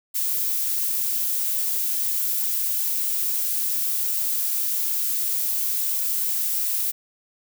violet noise, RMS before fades -24 dBFS, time 0.14-6.92 s, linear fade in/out 20 ms, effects none

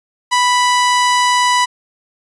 sawtooth tone, 987.8 Hz, B5, in tune, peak -7 dBFS, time 0.31-1.66 s, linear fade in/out 20 ms, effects resampled to 22050 Hz

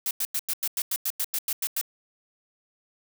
blue noise bursts, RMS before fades -27 dBFS, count 13, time 0.06-1.813 s, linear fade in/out 2 ms, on 49 ms, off 93 ms, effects none

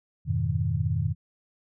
sine chord, F half-diminished seventh, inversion none, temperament equal with one note detuned, 87.61 / 103.83 / 123.47 / 155.56 Hz, F2 / Ab2 / Cb3 / Eb3, +6 / 0 / 0 / 0 cents, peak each -29 dBFS, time 0.25-1.15 s, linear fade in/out 50 ms, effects none

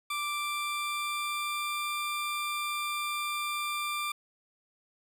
20% pulse tone with pitch glide, 1175 to 1185.9 Hz, D6 to D6, +1 to +16 cents, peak -26 dBFS, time 0.1-4.12 s, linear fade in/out 5 ms, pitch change +15 cents, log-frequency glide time 0.2-1.95 s, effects 10-bit

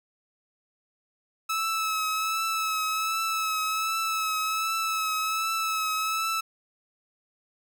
sawtooth tone with vibrato, 1300 Hz, E6, 24 cents flat, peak -22 dBFS, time 1.49-6.41 s, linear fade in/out 10 ms, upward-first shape triangle, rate 1.3 Hz, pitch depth 33 cents each way, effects none

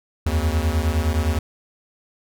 square beating tone pair, 75.9 / 85.6 Hz, D#2 / F2, -42 / -34 cents, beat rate 9.7 Hz, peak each -21 / -23 dBFS, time 0.26-1.39 s, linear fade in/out 5 ms, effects none

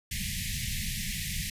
pink band-stop noise, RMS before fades -33 dBFS, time 0.11-1.5 s, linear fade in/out 5 ms, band 220 to 1800 Hz, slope 96 dB/octave, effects resampled to 32000 Hz

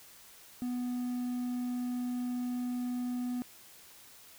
triangle tone, 246.9 Hz, B3, in tune, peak -30 dBFS, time 0.62-3.42 s, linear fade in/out 0 ms, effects white hiss -55 dBFS RMS until 4.38 s

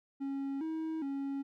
triangle tone with pitch steps, 274.8 / 319.4 / 276.2 Hz, C#4 / D#4 / C#4, -15 / +45 / -6 cents, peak -32 dBFS, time 0.2-1.43 s, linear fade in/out 20 ms, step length 410 ms, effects none

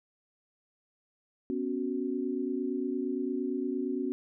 sine chord, B suspended second, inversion none, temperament equal with one note detuned, 248.5 / 277.2 / 370 Hz, B3 / C#4 / F#4, +11 / 0 / 0 cents, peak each -34 / -33 / -34 dBFS, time 1.5-4.12 s, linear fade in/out 0 ms, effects none

